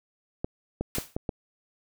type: clicks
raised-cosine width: 2 ms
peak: -15 dBFS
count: 5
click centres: 0.445 / 0.81 / 0.984 / 1.165 / 1.292 s
type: noise with exponential decay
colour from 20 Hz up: white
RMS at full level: -29 dBFS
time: 0.95-1.16 s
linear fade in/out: 0 ms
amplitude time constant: 45 ms
effects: none